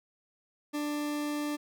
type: tone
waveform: 40% pulse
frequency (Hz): 295.3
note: D4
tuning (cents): +10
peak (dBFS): -30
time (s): 0.73-1.57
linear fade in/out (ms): 20
effects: none